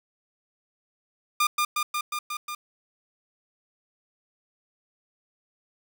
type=tone with echo; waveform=sawtooth; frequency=1206 Hz; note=D6; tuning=46 cents sharp; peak=-16 dBFS; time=1.4-1.47 s; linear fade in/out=5 ms; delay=180 ms; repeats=6; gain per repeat=-2 dB; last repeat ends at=2.55 s; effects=8-bit